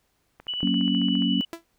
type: click train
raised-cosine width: 0.5 ms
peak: -28 dBFS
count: 13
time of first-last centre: 0.4-1.222 s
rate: 14.6 Hz
type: tone with tremolo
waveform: sine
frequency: 2960 Hz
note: F#7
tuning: in tune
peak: -26 dBFS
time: 0.48-1.45 s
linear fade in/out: 5 ms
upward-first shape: sine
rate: 11 Hz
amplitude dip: 25%
type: chord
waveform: sine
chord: F# major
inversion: none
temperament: equal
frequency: 185 / 233.1 / 277.2 Hz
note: F#3 / A#3 / C#4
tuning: 0 / 0 / 0 cents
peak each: -25 / -25 / -25 dBFS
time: 0.63-1.41 s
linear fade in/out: 0 ms
type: tone with exponential decay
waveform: sawtooth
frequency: 333.8 Hz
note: E4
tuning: 22 cents sharp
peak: -25 dBFS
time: 1.53-1.64 s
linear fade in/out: 0 ms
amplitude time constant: 23 ms
effects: pink hiss -70 dBFS RMS until 1.78 s